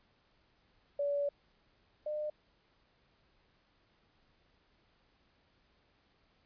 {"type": "tone pair in turn", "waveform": "sine", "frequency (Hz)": [572, 603.7], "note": ["D5", "D5"], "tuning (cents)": [-46, 48], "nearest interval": "minor second", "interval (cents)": 94, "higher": "second", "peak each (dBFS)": [-30, -34], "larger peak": "first", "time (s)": [[0.99, 1.29], [2.06, 2.3]], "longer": "first", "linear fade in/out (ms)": 5, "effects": ["pink hiss -71 dBFS RMS until 6.45 s", "resampled to 11025 Hz"]}